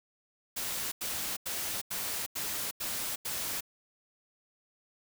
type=noise bursts; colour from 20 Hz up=white; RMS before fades=-35 dBFS; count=7; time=0.56-3.608 s; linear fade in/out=10 ms; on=360 ms; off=88 ms; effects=none